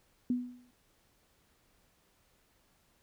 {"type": "tone with exponential decay", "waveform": "sine", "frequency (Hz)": 246.9, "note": "B3", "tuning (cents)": 0, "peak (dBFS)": -25, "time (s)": [0.3, 0.71], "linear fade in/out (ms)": 2, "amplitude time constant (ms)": 87, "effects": ["pink hiss -70 dBFS RMS until 3.02 s"]}